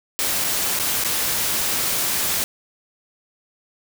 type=noise with dropouts; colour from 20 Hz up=white; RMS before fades=-22 dBFS; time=0.19-2.44 s; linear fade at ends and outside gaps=0 ms; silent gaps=0.44-0.444 / 0.79-0.797 / 1.038-1.047 s; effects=none